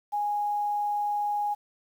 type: tone with quantisation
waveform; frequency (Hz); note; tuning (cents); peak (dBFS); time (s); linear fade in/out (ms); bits
sine; 827; G#5; -8; -25; 0.12-1.55; 20; 9
effects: none